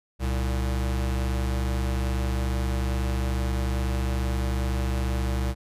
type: tone pair together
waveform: square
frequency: 64.65 / 115.2 Hz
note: C2 / A#2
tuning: -20 / -20 cents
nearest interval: minor seventh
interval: 1000 cents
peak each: -25 / -33 dBFS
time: 0.19-5.55 s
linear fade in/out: 50 ms
effects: resampled to 32000 Hz